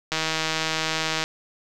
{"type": "click train", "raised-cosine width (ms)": 0.2, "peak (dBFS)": -7, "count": 179, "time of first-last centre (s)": [0.12, 1.239], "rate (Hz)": 159, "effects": []}